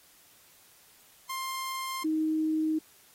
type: tone pair in turn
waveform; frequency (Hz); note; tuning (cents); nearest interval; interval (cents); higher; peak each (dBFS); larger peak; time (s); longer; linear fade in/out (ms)
sawtooth / sine; 1055 / 313.7; C6 / D#4; +14 / +14; octave + major sixth; 2100; first; -29 / -25; second; 1.29-2.04 / 2.04-2.79; neither; 10
effects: white hiss -59 dBFS RMS until 3.14 s + AAC 48 kbps